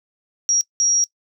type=tone bursts at uneven times; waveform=sine; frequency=5670 Hz; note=F8; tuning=25 cents sharp; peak=-15 dBFS; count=2; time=0.49-0.61 / 0.8-1.04 s; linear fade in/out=0 ms; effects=noise-tail reverb RT60 0.1 s tail -22 dB re dry